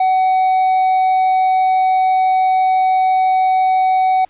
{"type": "tone", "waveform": "triangle", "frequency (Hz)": 751, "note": "F#5", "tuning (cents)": 26, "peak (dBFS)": -9, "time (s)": [0, 4.25], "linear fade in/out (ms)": 5, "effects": ["pink hiss -54 dBFS RMS until 4.29 s", "resampled to 8000 Hz"]}